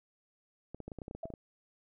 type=clicks; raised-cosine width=2 ms; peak=-29 dBFS; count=12; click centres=0.746 / 0.803 / 0.88 / 0.918 / 0.987 / 1.018 / 1.081 / 1.111 / 1.15 / 1.255 / 1.303 / 1.338 s
type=tone with exponential decay; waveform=sine; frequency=659.3 Hz; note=E5; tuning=in tune; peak=-34 dBFS; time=1.23-1.33 s; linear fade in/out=5 ms; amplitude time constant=20 ms
effects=none